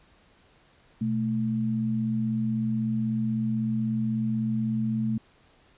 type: tone pair together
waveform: sine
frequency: 123.8 / 220 Hz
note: B2 / A3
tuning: +5 / 0 cents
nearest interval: minor seventh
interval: 995 cents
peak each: -30 / -25 dBFS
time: 1.01-5.18 s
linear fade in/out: 5 ms
effects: pink hiss -60 dBFS RMS until 5.77 s + resampled to 8000 Hz